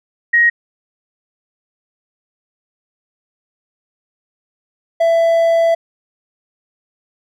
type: tone pair in turn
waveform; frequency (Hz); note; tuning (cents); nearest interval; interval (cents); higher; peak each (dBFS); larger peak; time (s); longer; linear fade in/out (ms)
sine / triangle; 1883 / 665.7; A#6 / E5; +17 / +17; octave + tritone; 1800; first; -8; neither; 0.33-0.5 / 5-5.75; second; 10
effects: none